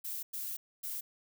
violet noise bursts at uneven times, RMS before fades -39 dBFS, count 3, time 0.04-0.23 / 0.33-0.57 / 0.83-1.01 s, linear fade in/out 10 ms, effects none

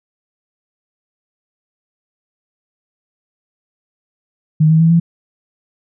sine tone with pitch steps, 155.56 / 159.66 / 163.86 / 168.18 Hz, D#3 / D#3 / E3 / E3, 0 / +45 / -10 / +35 cents, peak -7 dBFS, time 4.6-5 s, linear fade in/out 10 ms, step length 100 ms, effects none

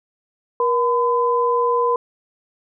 sine tone pair together, 477.5 / 1011.8 Hz, A#4 / B5, +42 / +42 cents, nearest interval octave + minor second, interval 1300 cents, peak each -18 dBFS, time 0.6-1.96 s, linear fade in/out 2 ms, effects none

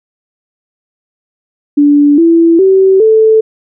sine tone with pitch steps, 290 / 333.1 / 382.7 / 439.6 Hz, D4 / E4 / G4 / A4, -22 / +18 / -42 / -2 cents, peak -3 dBFS, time 1.77-3.41 s, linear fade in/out 10 ms, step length 410 ms, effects none

